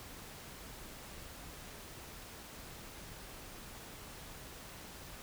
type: silence
effects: pink hiss -50 dBFS RMS until 5.22 s